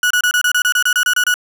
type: tone bursts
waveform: 35% pulse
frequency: 1466 Hz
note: F#6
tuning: 16 cents flat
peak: -10 dBFS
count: 13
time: 0.03-1.341 s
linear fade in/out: 2 ms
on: 75 ms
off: 28 ms
effects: none